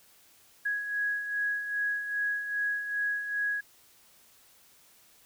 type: beating tone pair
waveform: sine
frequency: 1661.2 / 1663.7 Hz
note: G#6 / G#6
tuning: 0 / +3 cents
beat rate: 2.5 Hz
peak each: -37 / -29 dBFS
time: 0.65-3.61 s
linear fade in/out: 10 ms
effects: white hiss -60 dBFS RMS until 5.25 s